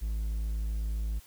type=tone; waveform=triangle; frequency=53.9 Hz; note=A1; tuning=35 cents flat; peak=-27 dBFS; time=0.01-1.2 s; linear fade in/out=20 ms; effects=white hiss -57 dBFS RMS until 1.26 s